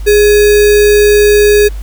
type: tone with sample-and-hold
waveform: sine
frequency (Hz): 415.3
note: G#4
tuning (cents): 0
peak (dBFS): -3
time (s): 0.06-1.69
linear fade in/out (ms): 20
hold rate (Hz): 2100
effects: added 50 Hz sine -18 dBFS peak until 1.82 s + pink hiss -39 dBFS RMS until 1.82 s